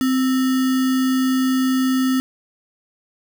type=tone with sample-and-hold; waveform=sine; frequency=259.7 Hz; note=C4; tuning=13 cents flat; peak=-15 dBFS; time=0.01-2.2 s; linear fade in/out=0 ms; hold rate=1575 Hz; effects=none